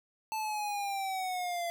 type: linear sweep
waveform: square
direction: down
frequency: 880 to 680 Hz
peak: -33 dBFS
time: 0.32-1.7 s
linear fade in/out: 0 ms
effects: none